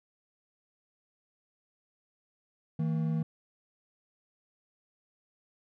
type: tone pair together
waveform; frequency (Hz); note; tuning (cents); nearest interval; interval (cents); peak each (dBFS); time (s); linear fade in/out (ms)
triangle; 160 / 227.9; D#3 / A#3; +49 / -39; tritone; 612; -26 / -33; 2.79-3.23; 5
effects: none